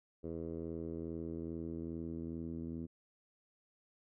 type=tone with low-pass filter sweep; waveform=10% pulse; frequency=82.41 Hz; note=E2; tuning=in tune; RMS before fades=-42 dBFS; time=0.23-2.87 s; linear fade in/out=20 ms; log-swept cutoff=450 to 270 Hz; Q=2.1; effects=none